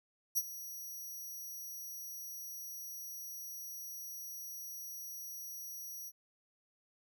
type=tone with ADSR envelope; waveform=5% pulse; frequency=5790 Hz; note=F#8; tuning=38 cents flat; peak=-22 dBFS; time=0.35-6.12 s; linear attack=25 ms; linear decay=42 ms; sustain=-16 dB; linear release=45 ms; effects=none